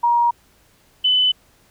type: tone pair in turn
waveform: sine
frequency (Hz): 948 / 3010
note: A#5 / F#7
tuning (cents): +29 / +29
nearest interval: octave + minor sixth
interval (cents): 2000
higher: second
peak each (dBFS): -13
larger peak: neither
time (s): 0.03-0.31 / 1.04-1.32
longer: neither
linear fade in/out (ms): 10
effects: pink hiss -56 dBFS RMS until 1.7 s